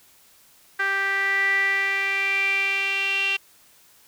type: tone with band-pass filter sweep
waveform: sawtooth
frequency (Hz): 392.4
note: G4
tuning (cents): +2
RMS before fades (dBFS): -23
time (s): 0.79-3.37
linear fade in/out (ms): 10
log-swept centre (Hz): 1700 to 2800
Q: 8.9
effects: white hiss -55 dBFS RMS until 4.07 s